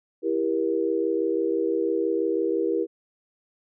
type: chord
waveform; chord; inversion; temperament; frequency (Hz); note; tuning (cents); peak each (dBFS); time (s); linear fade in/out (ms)
sine; E diminished; none; just; 329.6 / 395.6 / 474.7; E4 / G4 / Bb4; 0 / +16 / +31; -26; 0.22-2.87; 50
effects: none